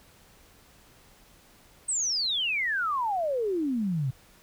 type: exponential sweep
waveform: sine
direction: down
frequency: 8480 to 123.47 Hz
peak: -25 dBFS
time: 1.88-4.11 s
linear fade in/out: 10 ms
effects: pink hiss -57 dBFS RMS until 4.42 s